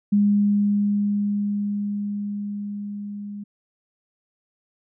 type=tone with level ramp; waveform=sine; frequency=204.5 Hz; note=G#3; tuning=26 cents flat; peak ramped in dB=-14 to -31 dBFS; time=0.12-3.44 s; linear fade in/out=10 ms; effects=none

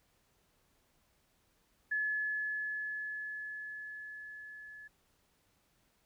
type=tone with level ramp; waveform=sine; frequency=1712 Hz; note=A6; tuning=48 cents flat; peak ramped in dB=-30 to -48 dBFS; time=1.91-4.88 s; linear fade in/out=10 ms; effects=pink hiss -73 dBFS RMS until 6.05 s

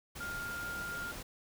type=tone in noise; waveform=sine; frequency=1405 Hz; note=F6; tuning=10 cents sharp; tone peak=-38 dBFS; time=0.2-1.12 s; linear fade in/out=10 ms; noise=pink; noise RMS=-45 dBFS; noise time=0.15-1.23 s; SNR=+4 dB; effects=none

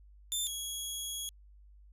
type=tone pair in turn; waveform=15% pulse; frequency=3558 / 3325 Hz; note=A7 / G#7; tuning=+19 / +1 cents; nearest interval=minor second; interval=118 cents; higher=first; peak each=-24 / -29 dBFS; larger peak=first; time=0.32-0.47 / 0.47-1.29 s; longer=second; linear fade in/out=0 ms; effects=added 50 Hz sine -54 dBFS peak until 1.92 s + resampled to 32000 Hz

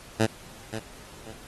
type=tone with echo; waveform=10% pulse; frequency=110.7 Hz; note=A2; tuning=11 cents sharp; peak=-11 dBFS; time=0.19-0.27 s; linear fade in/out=20 ms; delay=530 ms; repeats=2; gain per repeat=-11 dB; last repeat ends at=1.33 s; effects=pink hiss -48 dBFS RMS until 1.47 s + AAC 32 kbps

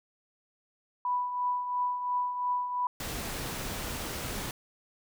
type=tone with tremolo; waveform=sine; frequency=987.8 Hz; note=B5; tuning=in tune; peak=-25 dBFS; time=1.05-2.87 s; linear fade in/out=2 ms; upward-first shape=triangle; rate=2.9 Hz; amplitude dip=60%
type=noise; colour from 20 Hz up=pink; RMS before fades=-36 dBFS; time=3-4.51 s; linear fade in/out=2 ms
effects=none

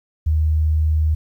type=tone; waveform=sine; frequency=77.78 Hz; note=D#2; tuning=in tune; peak=-14 dBFS; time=0.26-1.15 s; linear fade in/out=10 ms; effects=9-bit

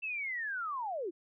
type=linear sweep; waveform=sine; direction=down; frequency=2681 to 311.1 Hz; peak=-34 dBFS; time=0.02-1.11 s; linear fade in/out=20 ms; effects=none

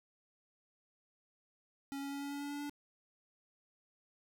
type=tone with pitch steps; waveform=square; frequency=277.2 / 279 / 280.7 / 282.5 / 284.3 / 286.1 / 288 / 289.8 Hz; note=C#4 / C#4 / C#4 / C#4 / C#4 / D4 / D4 / D4; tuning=0 / +11 / +22 / +33 / +44 / -45 / -34 / -23 cents; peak=-40 dBFS; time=1.92-2.696 s; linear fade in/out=0 ms; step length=97 ms; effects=none

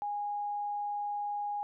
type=tone; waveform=sine; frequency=823 Hz; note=G#5; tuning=16 cents flat; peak=-32 dBFS; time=0.02-1.63 s; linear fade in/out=0 ms; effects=none

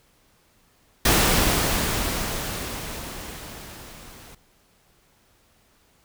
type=noise with level ramp; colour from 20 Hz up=pink; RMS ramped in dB=-17 to -46 dBFS; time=1.05-4.35 s; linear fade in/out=5 ms; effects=pink hiss -61 dBFS RMS until 6.04 s

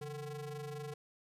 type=ring-modulated tone; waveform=square; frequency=152.1 Hz; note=D#3; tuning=39 cents flat; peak=-39 dBFS; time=0.01-0.94 s; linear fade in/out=5 ms; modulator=292 Hz; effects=resampled to 32000 Hz + 12-bit

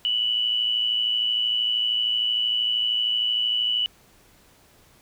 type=tone with amplitude modulation; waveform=sine; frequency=2960 Hz; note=F#7; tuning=in tune; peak=-18 dBFS; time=0.05-3.86 s; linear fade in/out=0 ms; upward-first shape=sine; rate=113 Hz; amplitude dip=55%; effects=pink hiss -56 dBFS RMS until 5.01 s

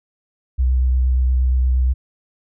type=tone with vibrato; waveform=sine; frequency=63.5 Hz; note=B1; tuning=49 cents sharp; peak=-13 dBFS; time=0.58-1.94 s; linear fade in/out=20 ms; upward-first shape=sine; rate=8.5 Hz; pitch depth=17 cents each way; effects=none

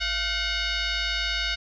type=tone with frequency modulation; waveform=sine; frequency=788 Hz; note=G5; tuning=9 cents sharp; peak=-24 dBFS; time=0-1.56 s; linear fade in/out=20 ms; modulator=735 Hz; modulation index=5.5; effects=none

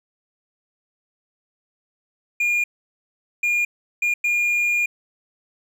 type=tone bursts at uneven times; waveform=triangle; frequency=2421 Hz; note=D#7; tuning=48 cents flat; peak=-16 dBFS; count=4; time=2.4-2.64 / 3.43-3.65 / 4.02-4.14 / 4.24-4.86 s; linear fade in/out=5 ms; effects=none

